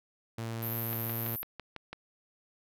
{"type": "tone", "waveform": "sawtooth", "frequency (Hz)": 114.1, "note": "A#2", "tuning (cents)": -37, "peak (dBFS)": -31, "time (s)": [0.38, 1.36], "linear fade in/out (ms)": 5}
{"type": "band-pass noise", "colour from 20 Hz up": "pink", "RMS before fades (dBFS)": -38, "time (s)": [0.62, 1.43], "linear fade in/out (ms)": 10, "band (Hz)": [12000, 14000], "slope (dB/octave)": 96}
{"type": "click train", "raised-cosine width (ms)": 0.3, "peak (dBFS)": -24, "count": 7, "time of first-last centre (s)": [0.93, 1.93], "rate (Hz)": 6}
{"effects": []}